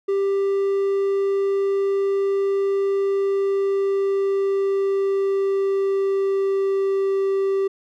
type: tone with pitch glide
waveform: triangle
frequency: 394.2 to 389.9 Hz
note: G4 to G4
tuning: +10 to -9 cents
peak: -16 dBFS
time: 0.08-7.68 s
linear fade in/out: 10 ms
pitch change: -19 cents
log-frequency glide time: 2.98-7.3 s
effects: none